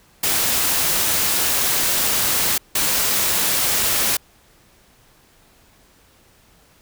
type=noise bursts at uneven times; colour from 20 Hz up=white; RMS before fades=-19 dBFS; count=2; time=0.23-2.58 / 2.75-4.17 s; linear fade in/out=5 ms; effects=pink hiss -54 dBFS RMS until 6.81 s